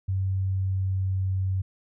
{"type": "tone with pitch glide", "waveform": "sine", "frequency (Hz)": [95.4, 94.74], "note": ["G2", "F#2"], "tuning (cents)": [-47, 41], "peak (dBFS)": -23, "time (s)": [0.08, 1.62], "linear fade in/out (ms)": 10, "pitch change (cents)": -12, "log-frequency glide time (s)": [0.36, 1.31], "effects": []}